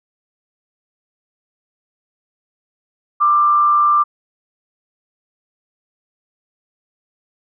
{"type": "tone with frequency modulation", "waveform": "sine", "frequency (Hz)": 1184, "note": "D6", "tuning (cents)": 14, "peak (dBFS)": -10, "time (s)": [3.2, 4.04], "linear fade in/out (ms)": 20, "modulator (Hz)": 148, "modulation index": 0.26, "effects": []}